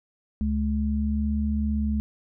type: tone pair together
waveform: sine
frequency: 71.3 / 213.4 Hz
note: C#2 / G#3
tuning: +49 / +47 cents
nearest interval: octave + perfect fifth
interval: 1898 cents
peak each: -25 dBFS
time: 0.41-2 s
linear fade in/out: 0 ms
effects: none